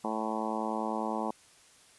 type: harmonic tone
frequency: 110 Hz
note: A2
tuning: in tune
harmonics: 2 / 3 / 4 / 5 / 6 / 7 / 8 / 9 / 10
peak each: -36 / -39 / -41 / -40 / -41 / -38 / -38 / -39 / -44 dBFS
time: 0.04-1.31 s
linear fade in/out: 5 ms
effects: white hiss -59 dBFS RMS until 1.98 s + resampled to 24000 Hz